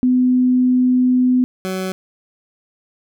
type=tone pair in turn; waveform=sine / 20% pulse; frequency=252.1 / 187.56 Hz; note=B3 / F#3; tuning=+36 / +24 cents; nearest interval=perfect fourth; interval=512 cents; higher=first; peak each=-11 / -16 dBFS; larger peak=first; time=0.03-1.44 / 1.65-1.92 s; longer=first; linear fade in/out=0 ms; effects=none